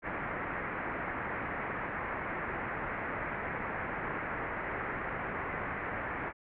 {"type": "low-pass noise", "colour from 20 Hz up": "white", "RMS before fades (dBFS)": -37, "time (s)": [0.02, 6.33], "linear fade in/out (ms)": 50, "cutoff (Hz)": 2100, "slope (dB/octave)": 48, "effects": []}